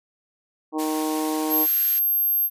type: harmonic tone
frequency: 155.56 Hz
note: D#3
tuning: in tune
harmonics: 2 / 3 / 4 / 5 / 6 / 7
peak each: -24 / -31 / -36 / -32 / -34 / -36 dBFS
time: 0.72-1.67 s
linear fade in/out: 50 ms
type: high-pass noise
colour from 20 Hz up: white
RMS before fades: -34 dBFS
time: 0.78-2 s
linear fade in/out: 20 ms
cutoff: 1300 Hz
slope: 96 dB/octave
type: tone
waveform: sine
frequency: 12500 Hz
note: G9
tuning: 6 cents flat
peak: -18 dBFS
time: 1.49-2.5 s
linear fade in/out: 50 ms
effects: resampled to 32000 Hz